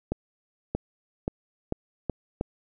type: accelerating click train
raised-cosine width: 2 ms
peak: -13 dBFS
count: 6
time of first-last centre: 0.12-2.411 s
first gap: 630 ms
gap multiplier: 0.84
effects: none